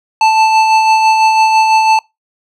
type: tone with tremolo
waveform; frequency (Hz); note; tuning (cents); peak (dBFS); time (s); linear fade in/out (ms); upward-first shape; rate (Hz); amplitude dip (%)
square; 880; A5; 0; -6; 0.21-1.99; 2; sine; 6; 35
effects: noise-tail reverb RT60 0.2 s tail -24 dB re dry + low-pass 5000 Hz 12 dB/octave